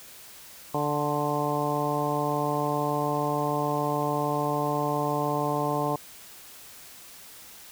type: harmonic tone with a mistuned harmonic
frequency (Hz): 146.83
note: D3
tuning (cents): 0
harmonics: 1 / 2 / 3 / 4 / 5 / 6 / 7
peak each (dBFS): -32 / -32 / -32 / -32 / -32 / -32 / -32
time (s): 0.74-5.96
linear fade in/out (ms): 5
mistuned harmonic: 7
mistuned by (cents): +33
effects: white hiss -47 dBFS RMS until 7.71 s